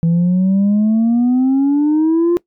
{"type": "exponential sweep", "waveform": "sine", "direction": "up", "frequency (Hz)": [164.4, 351.5], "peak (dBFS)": -8, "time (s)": [0.03, 2.37], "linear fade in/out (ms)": 0, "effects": ["noise-tail reverb RT60 0.1 s tail -22 dB re dry", "tanh soft clip ceiling -9 dBFS"]}